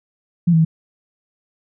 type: tone with pitch steps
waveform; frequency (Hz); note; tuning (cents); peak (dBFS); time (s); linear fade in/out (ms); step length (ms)
sine; 172.5 / 162.3 / 160.8; F3 / E3 / E3; -21 / -27 / -43; -10; 0.47-0.65; 10; 60
effects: none